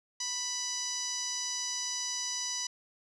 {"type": "tone with low-pass filter", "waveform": "5% pulse", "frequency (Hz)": 987.8, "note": "B5", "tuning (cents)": 0, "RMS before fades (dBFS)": -35, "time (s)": [0.2, 2.67], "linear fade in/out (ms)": 5, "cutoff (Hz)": 5700, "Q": 5.2, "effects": []}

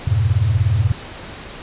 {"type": "chord", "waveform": "sine", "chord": "F diminished", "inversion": "none", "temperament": "equal with one note detuned", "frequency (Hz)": [87.31, 103.83, 124.04], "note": ["F2", "Ab2", "Cb3"], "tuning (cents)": [0, 0, 8], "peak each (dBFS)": [-19, -16, -19], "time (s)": [0.07, 0.92], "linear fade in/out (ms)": 5, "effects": ["pink hiss -34 dBFS RMS until 1.62 s", "resampled to 8000 Hz"]}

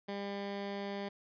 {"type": "tone", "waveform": "15% pulse", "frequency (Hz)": 200.1, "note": "G3", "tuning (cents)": 36, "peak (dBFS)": -31, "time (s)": [0.08, 1.09], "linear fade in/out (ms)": 10, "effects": ["resampled to 11025 Hz"]}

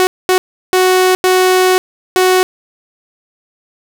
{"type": "tone bursts at uneven times", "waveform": "sawtooth", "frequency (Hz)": 370, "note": "F#4", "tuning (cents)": 0, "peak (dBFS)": -4, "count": 5, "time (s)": [[0, 0.07], [0.29, 0.38], [0.73, 1.15], [1.24, 1.78], [2.16, 2.43]], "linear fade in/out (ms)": 0, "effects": ["7-bit"]}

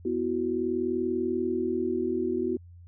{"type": "chord", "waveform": "sine", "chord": "B suspended fourth", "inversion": "none", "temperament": "equal", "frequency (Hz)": [246.9, 329.6, 370], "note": ["B3", "E4", "F#4"], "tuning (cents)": [0, 0, 0], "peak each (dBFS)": [-31, -31, -28], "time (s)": [0.05, 2.57], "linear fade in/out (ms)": 5, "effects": ["added 87 Hz sine -46 dBFS peak until 2.87 s"]}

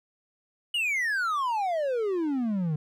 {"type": "exponential sweep", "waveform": "triangle", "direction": "down", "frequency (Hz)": [2960, 146.83], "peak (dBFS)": -23, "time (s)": [0.74, 2.76], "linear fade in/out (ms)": 5, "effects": []}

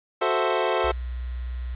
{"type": "chord", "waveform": "25% pulse", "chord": "F# half-diminished seventh", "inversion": "none", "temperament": "equal", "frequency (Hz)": [370, 440, 523.3, 659.3], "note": ["F#4", "A4", "C5", "E5"], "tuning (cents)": [0, 0, 0, 0], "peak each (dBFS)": -23, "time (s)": [0.21, 0.92], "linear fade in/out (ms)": 10}
{"type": "tone", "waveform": "sine", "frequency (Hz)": 61.74, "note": "B1", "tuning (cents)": 0, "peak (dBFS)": -28, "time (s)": [0.84, 1.75], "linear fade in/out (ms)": 5}
{"effects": ["resampled to 8000 Hz", "8-bit"]}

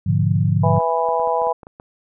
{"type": "chord", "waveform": "sine", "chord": "G# diminished seventh", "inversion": "none", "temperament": "equal", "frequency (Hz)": [103.83, 123.47, 146.83, 174.61], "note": ["G#2", "B2", "D3", "F3"], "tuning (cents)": [0, 0, 0, 0], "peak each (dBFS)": [-18, -24, -19, -21], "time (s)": [0.06, 0.79], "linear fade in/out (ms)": 10}
{"type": "harmonic tone", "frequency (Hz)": 164.81, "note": "E3", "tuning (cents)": 0, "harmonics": [3, 4, 5, 6], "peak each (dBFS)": [-22, -22, -22, -22], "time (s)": [0.63, 1.53], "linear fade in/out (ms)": 10}
{"type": "clicks", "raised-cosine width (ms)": 1, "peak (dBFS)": -24, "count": 10, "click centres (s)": [0.766, 0.804, 1.088, 1.198, 1.274, 1.418, 1.47, 1.632, 1.669, 1.799]}
{"effects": []}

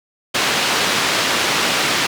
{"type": "band-pass noise", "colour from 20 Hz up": "white", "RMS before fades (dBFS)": -18, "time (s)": [0.34, 2.07], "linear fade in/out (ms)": 10, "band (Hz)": [150, 3900], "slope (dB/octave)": 12, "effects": []}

